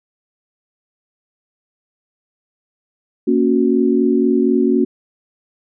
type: chord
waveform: sine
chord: F# major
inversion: first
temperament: equal with one note detuned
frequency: 233.1 / 277.2 / 366.6 Hz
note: A#3 / C#4 / F#4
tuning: 0 / 0 / -16 cents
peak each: -16 dBFS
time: 3.27-4.85 s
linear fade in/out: 10 ms
effects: none